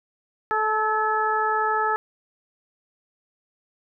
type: harmonic tone with a mistuned harmonic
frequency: 434.2 Hz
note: A4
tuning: 23 cents flat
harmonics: 1 / 2 / 3 / 4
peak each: -28 / -24 / -24 / -28 dBFS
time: 0.51-1.96 s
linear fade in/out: 0 ms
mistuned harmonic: 4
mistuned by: -26 cents
effects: none